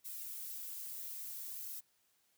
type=noise with flanger; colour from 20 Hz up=violet; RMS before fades=-45 dBFS; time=0.04-1.81 s; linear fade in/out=20 ms; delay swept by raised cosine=1.7 to 4.9 ms; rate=0.6 Hz; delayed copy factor=-0.95; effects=white hiss -75 dBFS RMS until 2.37 s + high-pass 60 Hz 12 dB/octave